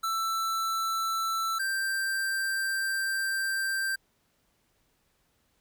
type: tone pair in turn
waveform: square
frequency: 1330 / 1573 Hz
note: E6 / G6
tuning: +15 / +6 cents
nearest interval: minor third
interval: 291 cents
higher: second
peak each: -28 dBFS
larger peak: neither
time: 0.03-1.59 / 1.59-3.96 s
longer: second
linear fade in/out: 10 ms
effects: pink hiss -71 dBFS RMS until 5.6 s